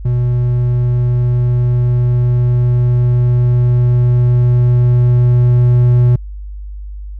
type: tone with level ramp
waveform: triangle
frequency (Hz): 122.2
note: B2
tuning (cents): -18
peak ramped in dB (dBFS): -9 to -4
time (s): 0.05-6.16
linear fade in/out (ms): 5
effects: added 50 Hz sine -24 dBFS peak until 7.19 s